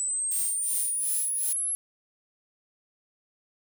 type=linear sweep; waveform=sine; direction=up; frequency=7902 to 11120 Hz; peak=-26 dBFS; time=0-1.75 s; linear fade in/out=0 ms
type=noise with tremolo; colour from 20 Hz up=violet; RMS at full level=-31 dBFS; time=0.31-1.53 s; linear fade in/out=5 ms; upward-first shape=sine; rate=2.7 Hz; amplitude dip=85%
effects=none